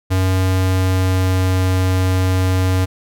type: tone with pitch glide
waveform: square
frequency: 93.6 to 92.95 Hz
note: F#2 to F#2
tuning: +20 to +8 cents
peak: -14 dBFS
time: 0.1-2.86 s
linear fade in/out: 20 ms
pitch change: -12 cents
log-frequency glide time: 0.32-1.56 s
effects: none